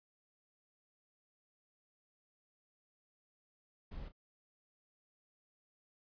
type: noise with echo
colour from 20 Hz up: brown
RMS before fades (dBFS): -45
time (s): 3.91-4.09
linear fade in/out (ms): 10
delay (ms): 32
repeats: 1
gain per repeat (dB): -12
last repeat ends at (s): 4.122
effects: resampled to 11025 Hz